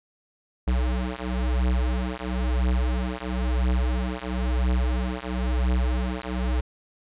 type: beating tone pair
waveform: square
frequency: 61.74 / 62.73 Hz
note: B1 / B1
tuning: 0 / +28 cents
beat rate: 0.99 Hz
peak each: -26 dBFS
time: 0.67-6.61 s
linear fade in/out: 10 ms
effects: resampled to 8000 Hz